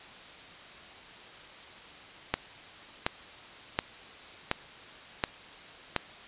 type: click train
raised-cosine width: 0.3 ms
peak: -9 dBFS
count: 6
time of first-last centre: 2.34-5.963 s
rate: 1.38 Hz
effects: white hiss -48 dBFS RMS until 6.27 s + resampled to 8000 Hz